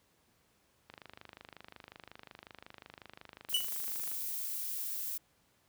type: click train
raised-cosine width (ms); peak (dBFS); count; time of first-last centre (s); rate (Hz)
0.3; -32; 83; 0.9-4.116; 25.5
type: noise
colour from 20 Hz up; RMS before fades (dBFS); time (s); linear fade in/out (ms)
violet; -38; 3.49-5.18; 10
type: tone with exponential decay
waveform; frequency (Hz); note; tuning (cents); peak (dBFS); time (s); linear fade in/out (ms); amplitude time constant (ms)
45% pulse; 2960; F#7; 0; -24; 3.54-3.71; 5; 36
effects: pink hiss -71 dBFS RMS until 5.68 s + high-pass 60 Hz 12 dB/octave